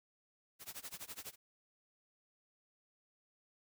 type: noise with tremolo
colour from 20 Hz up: white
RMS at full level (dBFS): -45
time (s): 0.59-1.36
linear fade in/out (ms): 50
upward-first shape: sine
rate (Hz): 12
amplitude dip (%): 95
effects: none